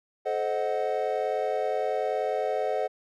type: chord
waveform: triangle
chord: A diminished seventh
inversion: none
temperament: equal with one note detuned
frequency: 432.9 / 523.3 / 622.3 / 740 Hz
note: A4 / C5 / Eb5 / Gb5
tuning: -28 / 0 / 0 / 0 cents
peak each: -29 dBFS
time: 0.25-2.88 s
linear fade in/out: 20 ms
effects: none